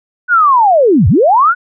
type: linear two-way sweep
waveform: sine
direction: down then up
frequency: 1500 to 73.5 to 1500 Hz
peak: -5 dBFS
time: 0.28-1.55 s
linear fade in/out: 50 ms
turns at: 1.08 s
effects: none